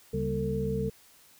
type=tone cluster; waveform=sine; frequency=71.6 / 138.2 / 195.5 / 235.4 / 448.4 Hz; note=D2 / C#3 / G3 / A#3 / A4; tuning=-43 / -5 / -4 / +17 / +33 cents; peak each=-37 / -33 / -33 / -40 / -31 dBFS; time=0.13-0.9 s; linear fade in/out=10 ms; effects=white hiss -58 dBFS RMS until 1.39 s